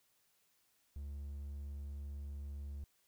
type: tone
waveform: triangle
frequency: 71 Hz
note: C#2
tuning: 42 cents sharp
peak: -40 dBFS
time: 0.96-2.84 s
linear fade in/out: 0 ms
effects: white hiss -75 dBFS RMS until 3.07 s